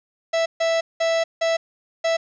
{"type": "tone bursts at uneven times", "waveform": "45% pulse", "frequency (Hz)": 659.3, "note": "E5", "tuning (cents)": 0, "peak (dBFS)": -18, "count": 5, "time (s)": [[0.33, 0.46], [0.6, 0.81], [1, 1.24], [1.41, 1.57], [2.04, 2.17]], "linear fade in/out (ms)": 10, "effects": ["resampled to 16000 Hz", "8-bit"]}